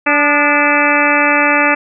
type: harmonic tone with a mistuned harmonic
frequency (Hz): 290.8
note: D4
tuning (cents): -17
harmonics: 1 / 2 / 3 / 4 / 5 / 6 / 7 / 8 / 9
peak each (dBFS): -18 / -18 / -18 / -18 / -18 / -18 / -18 / -18 / -18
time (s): 0.06-1.75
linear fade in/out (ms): 10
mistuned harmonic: 4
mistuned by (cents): +58
effects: none